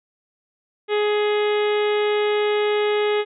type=harmonic tone; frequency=418.4 Hz; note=G#4; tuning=13 cents sharp; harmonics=1 / 2 / 3 / 4 / 5 / 6 / 7 / 8 / 9; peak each=-18 / -29 / -32 / -34 / -31 / -36 / -36 / -35 / -40 dBFS; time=0.88-3.25 s; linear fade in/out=50 ms; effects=none

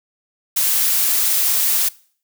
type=noise; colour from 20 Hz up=blue; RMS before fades=-17 dBFS; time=0.56-1.89 s; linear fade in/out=10 ms; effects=noise-tail reverb RT60 0.5 s tail -22 dB re dry

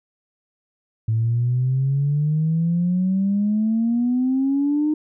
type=exponential sweep; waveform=sine; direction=up; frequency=109.9 to 307.9 Hz; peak=-16 dBFS; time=1.08-4.94 s; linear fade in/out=5 ms; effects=tanh soft clip ceiling -12 dBFS

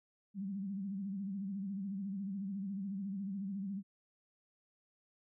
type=tone with vibrato; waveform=sine; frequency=196 Hz; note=G3; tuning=in tune; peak=-37 dBFS; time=0.34-3.83 s; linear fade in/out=50 ms; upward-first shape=sine; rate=14 Hz; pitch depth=84 cents each way; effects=none

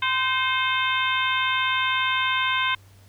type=harmonic tone with a mistuned harmonic; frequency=517 Hz; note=C5; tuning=21 cents flat; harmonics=2 / 3 / 4 / 5 / 6 / 7; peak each=-25 / -27 / -28 / -29 / -30 / -30 dBFS; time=0.02-2.75 s; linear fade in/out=5 ms; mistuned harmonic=4; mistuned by=+51 cents; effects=added 97 Hz sine -49 dBFS peak until 3.08 s + pink hiss -57 dBFS RMS until 3.08 s

